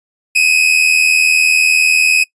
40% pulse tone pair together, 2489 / 2569 Hz, D#7 / E7, 0 / -45 cents, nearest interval minor second, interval 55 cents, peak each -11 dBFS, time 0.35-2.24 s, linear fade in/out 10 ms, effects noise-tail reverb RT60 0.1 s tail -23 dB re dry + resampled to 22050 Hz

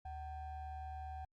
triangle ring-modulated tone, 416.1 Hz, G#4, 3 cents sharp, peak -38 dBFS, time 0.05-1.25 s, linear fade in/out 5 ms, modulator 341 Hz, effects Opus 48 kbps

